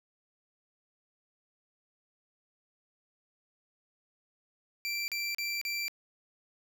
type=tone bursts; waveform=25% pulse; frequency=2349 Hz; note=D7; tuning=in tune; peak=-28 dBFS; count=4; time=4.85-5.881 s; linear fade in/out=0 ms; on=230 ms; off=37 ms; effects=none